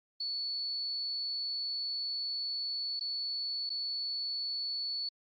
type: tone with dropouts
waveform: sine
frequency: 4435 Hz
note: C#8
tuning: in tune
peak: -33 dBFS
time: 0.2-5.09 s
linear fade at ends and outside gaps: 5 ms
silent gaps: 2.996-3.008 / 3.694-3.701 s
effects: Opus 24 kbps